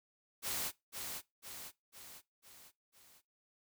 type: noise with echo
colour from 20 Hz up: white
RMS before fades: -38 dBFS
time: 0.42-0.72 s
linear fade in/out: 50 ms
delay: 500 ms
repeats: 5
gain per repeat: -5 dB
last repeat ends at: 3.22 s
effects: noise-tail reverb RT60 0.2 s tail -20 dB re dry